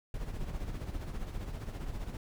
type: noise with tremolo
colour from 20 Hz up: brown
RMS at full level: -36 dBFS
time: 0.14-2.17 s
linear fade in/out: 2 ms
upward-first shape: sine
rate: 15 Hz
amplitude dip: 55%
effects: none